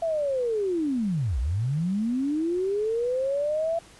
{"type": "linear two-way sweep", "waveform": "sine", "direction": "down then up", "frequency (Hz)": [676, 55, 676], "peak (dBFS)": -23, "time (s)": [0.02, 3.79], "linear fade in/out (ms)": 5, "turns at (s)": 1.39, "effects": ["pink hiss -51 dBFS RMS until 3.99 s", "resampled to 24000 Hz"]}